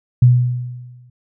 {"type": "tone with exponential decay", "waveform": "sine", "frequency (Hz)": 123.47, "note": "B2", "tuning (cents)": 0, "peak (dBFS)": -4, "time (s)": [0.22, 1.1], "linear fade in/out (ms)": 5, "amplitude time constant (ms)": 190, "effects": []}